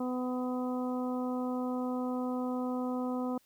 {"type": "harmonic tone", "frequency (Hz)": 251.5, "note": "B3", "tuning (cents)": 32, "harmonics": [1, 2, 3, 4, 5], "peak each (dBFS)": [-32, -38, -42, -44, -46], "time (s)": [0, 3.38], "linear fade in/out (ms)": 5, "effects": ["white hiss -68 dBFS RMS until 3.45 s"]}